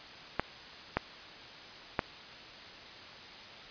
clicks, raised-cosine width 0.5 ms, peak -12 dBFS, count 3, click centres 0.396 / 0.97 / 1.992 s, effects white hiss -48 dBFS RMS until 3.7 s + resampled to 11025 Hz

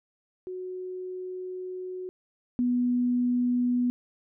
sine tone pair in turn, 368.2 / 245.7 Hz, F#4 / B3, -8 / -9 cents, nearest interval perfect fifth, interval 701 cents, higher first, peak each -33 / -22 dBFS, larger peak second, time 0.47-2.09 / 2.59-3.9 s, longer first, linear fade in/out 0 ms, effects none

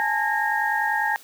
sine tone cluster, 833 / 883 / 1631 / 1852 Hz, G#5 / A5 / G#6 / A#6, +5 / +6 / -32 / -12 cents, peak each -26 dBFS, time 0-1.16 s, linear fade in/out 0 ms, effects white hiss -48 dBFS RMS until 1.23 s + high-pass 200 Hz 12 dB/octave

